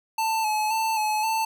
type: tone with vibrato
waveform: square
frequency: 872 Hz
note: A5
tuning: 16 cents flat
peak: -23 dBFS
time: 0.18-1.45 s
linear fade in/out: 5 ms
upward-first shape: square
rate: 1.9 Hz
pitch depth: 32 cents each way
effects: none